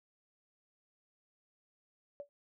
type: tone with exponential decay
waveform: sine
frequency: 573 Hz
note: D5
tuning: 43 cents flat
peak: -37 dBFS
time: 2.2-2.29 s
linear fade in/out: 0 ms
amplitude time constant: 18 ms
effects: none